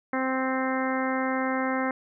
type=harmonic tone; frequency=261.6 Hz; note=C4; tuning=in tune; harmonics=1 / 2 / 3 / 4 / 5 / 6 / 7 / 8; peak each=-28 / -31 / -33 / -34 / -35 / -36 / -36 / -37 dBFS; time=0.13-1.91 s; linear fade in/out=2 ms; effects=none